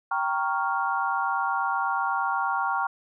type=chord; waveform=sine; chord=G half-diminished seventh; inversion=none; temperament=equal; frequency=784 / 932.3 / 1108.7 / 1396.9 Hz; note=G5 / Bb5 / Db6 / F6; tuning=0 / 0 / 0 / 0 cents; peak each=-29 dBFS; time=0.11-2.87 s; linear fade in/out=5 ms; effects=none